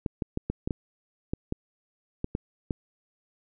clicks, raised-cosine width 3 ms, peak -15 dBFS, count 11, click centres 0.062 / 0.222 / 0.374 / 0.5 / 0.675 / 0.708 / 1.335 / 1.524 / 2.244 / 2.351 / 2.708 s, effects none

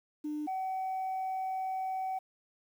sine tone pair in turn, 300.5 / 757.2 Hz, D4 / F#5, +40 / +40 cents, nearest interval octave + major third, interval 1600 cents, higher second, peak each -32 / -30 dBFS, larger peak second, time 0.24-0.47 / 0.47-2.19 s, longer second, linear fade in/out 10 ms, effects tanh soft clip ceiling -30 dBFS + 10-bit

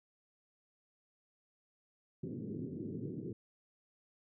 pink band-pass noise, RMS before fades -42 dBFS, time 2.23-3.33 s, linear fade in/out 5 ms, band 110 to 410 Hz, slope 48 dB/octave, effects none

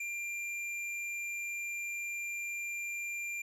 sine tone with hard clipping, 2383 Hz, D7, 25 cents sharp, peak -37 dBFS, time 0-3.42 s, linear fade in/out 5 ms, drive 15 dB, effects low-pass 11000 Hz 12 dB/octave

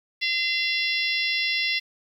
harmonic tone with a mistuned harmonic, 685 Hz, F5, 34 cents flat, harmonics 3 / 4 / 5 / 6 / 7 / 8, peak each -26 / -28 / -30 / -32 / -33 / -34 dBFS, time 0.21-1.8 s, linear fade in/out 20 ms, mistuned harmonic 8, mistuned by -34 cents, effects 9-bit

